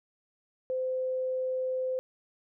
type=tone; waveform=sine; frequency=515 Hz; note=C5; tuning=28 cents flat; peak=-28 dBFS; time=0.7-1.99 s; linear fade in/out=0 ms; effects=none